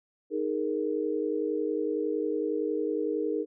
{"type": "chord", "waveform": "sine", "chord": "D# suspended fourth", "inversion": "none", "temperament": "equal", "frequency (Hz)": [311.1, 415.3, 466.2], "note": ["D#4", "G#4", "A#4"], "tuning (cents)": [0, 0, 0], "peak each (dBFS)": -31, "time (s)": [0.3, 3.46], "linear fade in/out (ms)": 50, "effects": []}